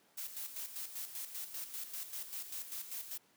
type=noise with tremolo; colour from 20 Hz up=blue; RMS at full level=-42 dBFS; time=0.17-3.18 s; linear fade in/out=10 ms; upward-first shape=square; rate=5.1 Hz; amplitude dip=60%; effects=pink hiss -69 dBFS RMS until 3.36 s + high-pass 200 Hz 12 dB/octave